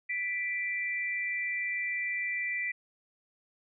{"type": "tone pair together", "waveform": "sine", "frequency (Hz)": [1975.5, 2349], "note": ["B6", "D7"], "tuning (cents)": [0, 0], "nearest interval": "minor third", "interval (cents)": 300, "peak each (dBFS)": [-32, -34], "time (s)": [0.09, 2.72], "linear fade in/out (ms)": 10, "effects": []}